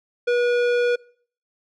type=tone; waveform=square; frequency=484.1 Hz; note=B4; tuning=35 cents flat; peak=-18 dBFS; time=0.27-0.96 s; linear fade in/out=10 ms; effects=noise-tail reverb RT60 0.5 s tail -23 dB re dry + low-pass 3000 Hz 12 dB/octave